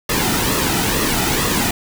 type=noise with flanger; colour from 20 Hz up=pink; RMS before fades=-18 dBFS; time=0.09-1.71 s; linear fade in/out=5 ms; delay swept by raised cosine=1.3 to 1.85 ms; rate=2.2 Hz; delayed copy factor=-0.55; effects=none